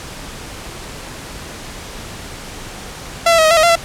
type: tone with pitch steps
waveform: sawtooth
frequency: 676 / 667 / 637 / 628 / 674 / 629 / 686 / 672 Hz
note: E5 / E5 / D#5 / D#5 / E5 / D#5 / F5 / E5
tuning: +43 / +20 / +41 / +16 / +38 / +19 / -31 / +33 cents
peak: -5 dBFS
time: 3.26-3.756 s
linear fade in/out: 5 ms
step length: 62 ms
effects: pink hiss -31 dBFS RMS until 3.84 s + low-pass 10000 Hz 12 dB/octave